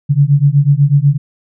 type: beating tone pair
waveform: sine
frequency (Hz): 138.59 / 146.69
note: C#3 / D3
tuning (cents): 0 / -2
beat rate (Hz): 8.1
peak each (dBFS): -10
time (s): 0.09-1.18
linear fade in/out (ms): 20
effects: none